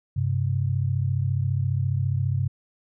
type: tone pair together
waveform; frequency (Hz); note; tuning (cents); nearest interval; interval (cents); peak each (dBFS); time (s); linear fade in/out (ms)
sine; 97.84 / 132.5; G2 / C3; -3 / +22; perfect fourth; 525; -24; 0.16-2.48; 10
effects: none